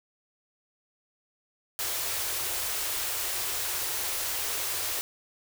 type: band-stop noise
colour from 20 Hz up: white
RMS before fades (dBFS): -31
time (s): 1.79-5.01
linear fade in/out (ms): 0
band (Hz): 120 to 320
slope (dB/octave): 48
effects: none